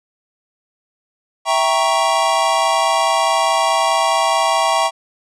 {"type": "chord", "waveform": "square", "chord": "E diminished seventh", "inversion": "none", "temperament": "equal with one note detuned", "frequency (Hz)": [659.3, 784, 937.2, 1108.7], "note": ["E5", "G5", "Bb5", "Db6"], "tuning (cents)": [0, 0, 9, 0], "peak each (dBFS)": -20, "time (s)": [1.45, 4.91], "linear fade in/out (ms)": 50, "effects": ["resampled to 22050 Hz"]}